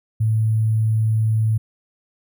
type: tone with sample-and-hold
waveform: sine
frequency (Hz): 110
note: A2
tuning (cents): 0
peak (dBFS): -15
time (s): 0.2-1.58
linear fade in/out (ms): 10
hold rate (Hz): 11025
effects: none